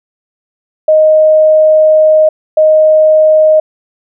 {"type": "tone bursts at uneven times", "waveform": "sine", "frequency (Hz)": 622.3, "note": "D#5", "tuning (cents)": 0, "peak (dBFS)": -3, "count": 2, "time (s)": [[0.88, 2.29], [2.57, 3.6]], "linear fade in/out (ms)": 5, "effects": []}